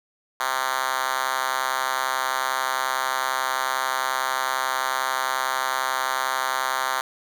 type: tone with high-pass filter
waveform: 5% pulse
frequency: 131.2 Hz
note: C3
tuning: 5 cents sharp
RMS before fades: -25 dBFS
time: 0.4-7.01 s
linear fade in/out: 2 ms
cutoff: 1000 Hz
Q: 1.4
effects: none

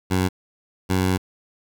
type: tone pair in turn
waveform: 15% pulse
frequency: 92.5 / 93.09 Hz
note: F#2 / F#2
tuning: 0 / +11 cents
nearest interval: unison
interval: 11 cents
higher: second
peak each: -12 dBFS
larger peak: neither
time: 0.1-0.29 / 0.89-1.18 s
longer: second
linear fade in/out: 20 ms
effects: 8-bit

